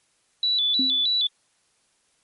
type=tone with vibrato; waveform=sine; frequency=3698 Hz; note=A#7; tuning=15 cents flat; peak=-19 dBFS; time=0.43-1.27 s; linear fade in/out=2 ms; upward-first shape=square; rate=3.2 Hz; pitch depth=110 cents each way
type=tone with exponential decay; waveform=sine; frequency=261.6 Hz; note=C4; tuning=in tune; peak=-21 dBFS; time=0.79-1.08 s; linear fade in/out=5 ms; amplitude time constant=63 ms
effects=white hiss -66 dBFS RMS until 2.23 s + MP3 48 kbps